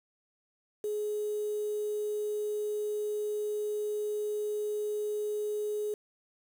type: tone with quantisation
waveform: sine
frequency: 420 Hz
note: G#4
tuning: 19 cents sharp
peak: -30 dBFS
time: 0.84-5.94 s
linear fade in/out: 2 ms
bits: 8
effects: none